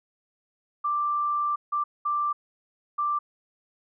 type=tone bursts at uneven times; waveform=sine; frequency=1178 Hz; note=D6; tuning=5 cents sharp; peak=-23 dBFS; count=4; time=0.84-1.56 / 1.72-1.84 / 2.05-2.33 / 2.98-3.19 s; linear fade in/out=10 ms; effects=none